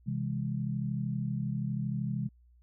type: chord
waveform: sine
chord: C augmented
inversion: none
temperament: just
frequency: 130.81 / 163.52 / 204.4 Hz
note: C3 / E3 / G#3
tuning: 0 / -14 / -27 cents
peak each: -33 / -36 / -35 dBFS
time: 0.06-2.29 s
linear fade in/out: 20 ms
effects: added 60 Hz sine -58 dBFS peak until 2.62 s